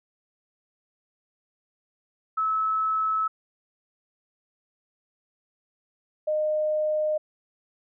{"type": "tone pair in turn", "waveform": "sine", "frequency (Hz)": [1299, 613], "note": ["E6", "D#5"], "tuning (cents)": [-26, -26], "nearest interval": "octave + minor second", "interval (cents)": 1300, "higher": "first", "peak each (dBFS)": -22, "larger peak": "neither", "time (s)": [[2.37, 3.28], [6.27, 7.18]], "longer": "neither", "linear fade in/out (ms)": 10, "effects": []}